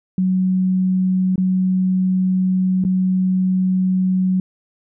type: tone with dropouts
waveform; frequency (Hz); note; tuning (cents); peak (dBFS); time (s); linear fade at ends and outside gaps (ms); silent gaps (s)
sine; 185.9; F#3; +8; -14; 0.18-4.4; 2; 1.358-1.379 / 2.84-2.849
effects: none